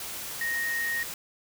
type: tone in noise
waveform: sine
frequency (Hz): 1864.7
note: A#6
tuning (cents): 0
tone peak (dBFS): -27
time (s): 0.41-1.03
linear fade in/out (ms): 2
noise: white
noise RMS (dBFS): -37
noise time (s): 0-1.14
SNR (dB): +7
effects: none